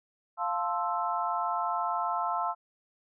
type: chord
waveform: sine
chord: F major seventh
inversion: none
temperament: equal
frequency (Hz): 698.5 / 880 / 1046.5 / 1318.5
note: F5 / A5 / C6 / E6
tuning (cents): 0 / 0 / 0 / 0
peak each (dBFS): -33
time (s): 0.37-2.55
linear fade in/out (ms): 50
effects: none